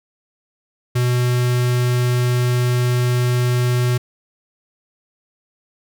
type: tone with notch filter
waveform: square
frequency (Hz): 123.47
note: B2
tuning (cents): 0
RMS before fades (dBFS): -17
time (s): 0.95-3.98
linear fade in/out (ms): 10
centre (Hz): 750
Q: 1.7
effects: none